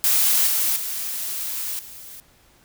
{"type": "noise with level steps", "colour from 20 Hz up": "blue", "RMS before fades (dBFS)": [-18, -21, -28, -40], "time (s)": [0.04, 2.2], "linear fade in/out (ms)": 0, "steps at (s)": [0.47, 0.76, 1.79], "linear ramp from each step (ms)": 2, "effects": ["pink hiss -56 dBFS RMS until 2.64 s"]}